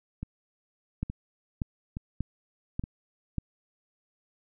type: two click trains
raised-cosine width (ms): 5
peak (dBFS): -22 / -17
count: 4 / 5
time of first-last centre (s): 0.23-2.839 / 1.03-3.383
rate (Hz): 1.15 / 1.7
effects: none